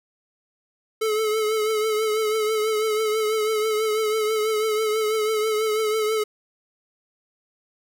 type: tone with vibrato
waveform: square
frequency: 433.1 Hz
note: A4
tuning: 27 cents flat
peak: -21 dBFS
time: 1.01-6.24 s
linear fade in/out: 10 ms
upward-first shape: triangle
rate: 6.1 Hz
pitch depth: 48 cents each way
effects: none